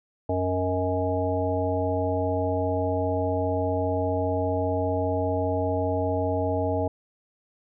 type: harmonic tone with a mistuned harmonic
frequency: 92.5 Hz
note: F#2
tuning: in tune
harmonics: 1 / 3 / 5 / 7 / 9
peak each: -28 / -30 / -29 / -28 / -32 dBFS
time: 0.29-6.88 s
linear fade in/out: 5 ms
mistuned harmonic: 7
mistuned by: -34 cents
effects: none